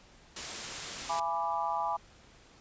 white noise, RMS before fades -38 dBFS, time 0.36-1.2 s, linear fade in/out 5 ms
sine chord, E dominant seventh, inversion none, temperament equal with one note detuned, 675.1 / 830.6 / 987.8 / 1174.7 Hz, E5 / G#5 / B5 / D6, +41 / 0 / 0 / 0 cents, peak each -38 / -33 / -34 / -36 dBFS, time 1.09-1.97 s, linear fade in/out 10 ms
effects pink hiss -58 dBFS RMS until 2.6 s + resampled to 16000 Hz

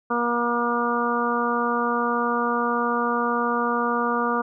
harmonic tone, 238.3 Hz, A#3, 38 cents sharp, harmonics 1 / 2 / 3 / 4 / 5 / 6, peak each -27 / -27 / -31 / -28 / -25 / -30 dBFS, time 0.1-4.42 s, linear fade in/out 10 ms, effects none

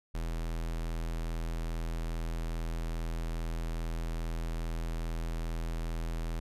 square tone, 41.2 Hz, E1, in tune, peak -33 dBFS, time 0.14-6.4 s, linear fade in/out 10 ms, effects resampled to 32000 Hz

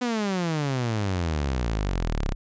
sawtooth exponential sweep, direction down, 252.1 to 31.58 Hz, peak -20 dBFS, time 0.01-2.35 s, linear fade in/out 10 ms, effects resampled to 16000 Hz

